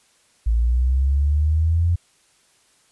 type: linear sweep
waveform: sine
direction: up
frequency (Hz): 54.8 to 87.31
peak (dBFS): -15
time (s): 0.46-1.96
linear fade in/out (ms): 10
effects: white hiss -59 dBFS RMS until 2.91 s + resampled to 24000 Hz